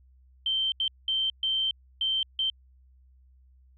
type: tone bursts at uneven times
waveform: sine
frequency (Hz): 3121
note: G7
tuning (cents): -8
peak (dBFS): -24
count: 6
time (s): 0.46-0.72 / 0.8-0.88 / 1.08-1.3 / 1.43-1.71 / 2.01-2.23 / 2.39-2.5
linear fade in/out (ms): 2
effects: added 64 Hz sine -55 dBFS peak until 3.77 s